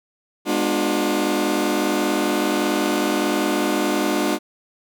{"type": "chord", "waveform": "sawtooth", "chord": "G# diminished seventh", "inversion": "none", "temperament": "just", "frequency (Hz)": [207.7, 249.2, 299, 358.8], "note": ["G#3", "B3", "D4", "F4"], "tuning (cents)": [0, 16, 31, 47], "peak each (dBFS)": [-22, -23, -18, -20], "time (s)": [0.45, 4.39], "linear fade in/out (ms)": 50, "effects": []}